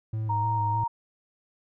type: tone with vibrato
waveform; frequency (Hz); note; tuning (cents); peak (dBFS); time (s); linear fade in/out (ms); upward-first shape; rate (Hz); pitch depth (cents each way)
triangle; 107.6; A2; -38; -25; 0.13-0.84; 5; square; 3.3; 34
type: tone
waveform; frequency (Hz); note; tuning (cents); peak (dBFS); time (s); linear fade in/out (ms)
sine; 932.3; A#5; 0; -25; 0.29-0.88; 10
effects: none